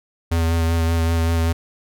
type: tone with vibrato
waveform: square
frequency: 82.8 Hz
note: E2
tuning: 8 cents sharp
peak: -17 dBFS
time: 0.31-1.53 s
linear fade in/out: 10 ms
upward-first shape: sine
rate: 5.2 Hz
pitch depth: 20 cents each way
effects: none